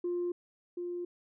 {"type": "tone with echo", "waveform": "sine", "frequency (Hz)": 351.6, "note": "F4", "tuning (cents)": 12, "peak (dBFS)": -29, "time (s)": [0.04, 0.32], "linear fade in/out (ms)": 5, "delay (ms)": 730, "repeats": 1, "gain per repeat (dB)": -5, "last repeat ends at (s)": 1.05, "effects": ["tanh soft clip ceiling -27 dBFS"]}